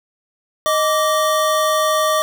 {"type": "tone pair together", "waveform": "square", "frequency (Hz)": [622.3, 1165.3], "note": ["D#5", "D6"], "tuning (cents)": [0, -14], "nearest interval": "major seventh", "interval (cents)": 1086, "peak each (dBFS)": -18, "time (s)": [0.66, 2.22], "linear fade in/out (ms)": 0, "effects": []}